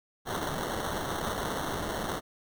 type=noise with sample-and-hold; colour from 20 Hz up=white; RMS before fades=-33 dBFS; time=0.25-2.21 s; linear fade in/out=50 ms; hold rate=2450 Hz; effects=none